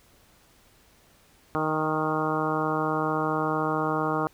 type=harmonic tone with a mistuned harmonic; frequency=155.56 Hz; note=D#3; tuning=in tune; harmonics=1 / 2 / 3 / 4 / 5 / 6 / 7 / 8 / 9; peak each=-33 / -30 / -31 / -34 / -32 / -35 / -32 / -32 / -36 dBFS; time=1.55-4.27 s; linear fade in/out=0 ms; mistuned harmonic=5; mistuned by=+18 cents; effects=pink hiss -59 dBFS RMS until 4.33 s